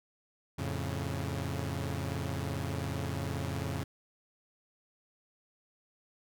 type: chord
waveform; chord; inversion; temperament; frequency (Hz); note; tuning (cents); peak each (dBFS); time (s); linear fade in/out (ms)
sawtooth; F augmented; none; equal; 87.31 / 110 / 138.59; F2 / A2 / C#3; 0 / 0 / 0; -33 / -35 / -33; 0.58-3.84; 10
effects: none